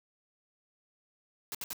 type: noise bursts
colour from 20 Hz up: white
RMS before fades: -38 dBFS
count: 3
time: 1.52-1.731 s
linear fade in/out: 0 ms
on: 27 ms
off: 65 ms
effects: none